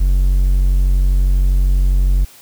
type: tone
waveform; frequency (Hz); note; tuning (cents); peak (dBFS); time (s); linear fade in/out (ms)
triangle; 46.23; F#1; -1; -8; 0-2.25; 10
effects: white hiss -43 dBFS RMS until 2.41 s